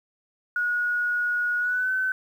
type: tone with pitch glide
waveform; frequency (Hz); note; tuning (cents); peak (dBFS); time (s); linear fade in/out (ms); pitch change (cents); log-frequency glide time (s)
sine; 1452 to 1521.5; F#6 to F#6; -33 to +48; -22; 0.56-2.12; 2; +81; 1.59-1.91
effects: 9-bit